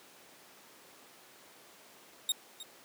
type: tone with echo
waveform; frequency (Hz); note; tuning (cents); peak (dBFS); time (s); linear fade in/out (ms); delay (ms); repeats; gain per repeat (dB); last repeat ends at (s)
sawtooth; 3729; A#7; 0; -24; 2.29-2.32; 2; 310; 1; -15; 2.63
effects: pink hiss -56 dBFS RMS until 2.84 s + high-pass 300 Hz 12 dB/octave